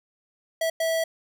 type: tone bursts at uneven times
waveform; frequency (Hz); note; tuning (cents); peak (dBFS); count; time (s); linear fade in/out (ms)
square; 653; E5; -17; -23; 2; 0.61-0.7 / 0.8-1.04; 5
effects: none